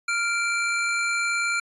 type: tone pair together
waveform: square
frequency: 1394 / 2343 Hz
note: F6 / D7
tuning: -4 / -5 cents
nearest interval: major sixth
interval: 899 cents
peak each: -26 dBFS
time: 0.08-1.6 s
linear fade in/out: 5 ms
effects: resampled to 24000 Hz